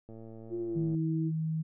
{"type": "click train", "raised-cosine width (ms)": 2, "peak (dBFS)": -35, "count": 97, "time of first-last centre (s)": [0.09, 0.947], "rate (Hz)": 112}
{"type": "tone with pitch glide", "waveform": "sine", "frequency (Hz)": [349.2, 322.1], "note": ["F4", "E4"], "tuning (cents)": [0, -40], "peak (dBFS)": -32, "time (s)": [0.49, 1.32], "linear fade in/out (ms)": 50, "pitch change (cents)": -140, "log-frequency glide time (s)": [0.61, 0.97]}
{"type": "tone", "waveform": "sine", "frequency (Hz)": 159, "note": "D#3", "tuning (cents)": 38, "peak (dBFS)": -29, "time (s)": [0.75, 1.63], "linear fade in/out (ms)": 20}
{"effects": []}